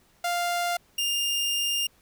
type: tone pair in turn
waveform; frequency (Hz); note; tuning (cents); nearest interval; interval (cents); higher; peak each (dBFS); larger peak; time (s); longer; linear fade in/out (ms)
sawtooth; 698.5 / 2807; F5 / F7; 0 / +8; 2 octaves; 2408; second; -21; neither; 0.24-0.77 / 0.98-1.87; second; 5
effects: pink hiss -62 dBFS RMS until 2.01 s